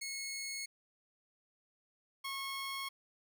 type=tone pair in turn; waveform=15% pulse; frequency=2181 / 1090.5 Hz; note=C#7 / C#6; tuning=-29 / -29 cents; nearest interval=octave; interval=1200 cents; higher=first; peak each=-33 / -32 dBFS; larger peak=second; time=0.01-0.66 / 2.24-2.89 s; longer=neither; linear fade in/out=10 ms; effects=none